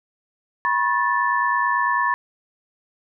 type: tone cluster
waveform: sine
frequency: 975 / 1084 / 1751 Hz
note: B5 / C#6 / A6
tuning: -23 / -39 / -9 cents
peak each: -22 dBFS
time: 0.65-2.14 s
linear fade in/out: 0 ms
effects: none